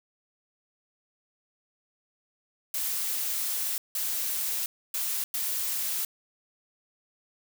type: noise bursts at uneven times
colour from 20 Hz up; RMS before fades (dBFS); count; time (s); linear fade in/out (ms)
blue; -30; 4; 2.74-3.78 / 3.95-4.66 / 4.94-5.24 / 5.34-6.05; 2
effects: none